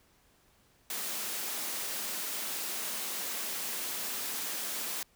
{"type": "high-pass noise", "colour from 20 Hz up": "white", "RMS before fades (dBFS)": -36, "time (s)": [0.9, 5.03], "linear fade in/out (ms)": 2, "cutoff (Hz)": 180, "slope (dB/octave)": 48, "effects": ["pink hiss -66 dBFS RMS until 5.15 s"]}